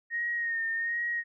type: tone with vibrato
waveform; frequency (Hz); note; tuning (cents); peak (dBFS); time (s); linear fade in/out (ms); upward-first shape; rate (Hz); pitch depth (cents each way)
sine; 1856; A#6; -8; -28; 0.1-1.24; 50; sine; 1.3; 36
effects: none